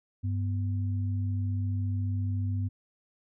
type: tone pair together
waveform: sine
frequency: 97.98 / 246.9 Hz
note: G2 / B3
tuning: 0 / 0 cents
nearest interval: octave + major third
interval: 1600 cents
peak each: -27 / -38 dBFS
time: 0.23-2.69 s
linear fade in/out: 20 ms
effects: none